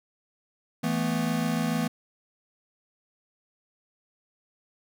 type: chord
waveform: square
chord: E suspended fourth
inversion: none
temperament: equal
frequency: 164.81 / 220 / 246.9 Hz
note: E3 / A3 / B3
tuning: 0 / 0 / 0 cents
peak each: -30 dBFS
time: 0.83-1.88 s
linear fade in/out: 10 ms
effects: none